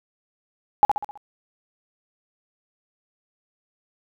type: tone with echo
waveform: sine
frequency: 831 Hz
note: G#5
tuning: 1 cent sharp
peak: -9 dBFS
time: 0.83-0.85 s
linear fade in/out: 0 ms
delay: 65 ms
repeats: 5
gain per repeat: -6 dB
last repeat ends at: 1.175 s
effects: none